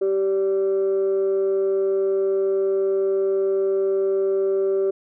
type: tone pair together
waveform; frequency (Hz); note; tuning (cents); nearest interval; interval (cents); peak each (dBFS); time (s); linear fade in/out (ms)
sine; 388.1 / 581; G4 / D5; -17 / -19; perfect fifth; 698; -17 / -27; 0.01-4.91; 10
effects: tanh soft clip ceiling -14 dBFS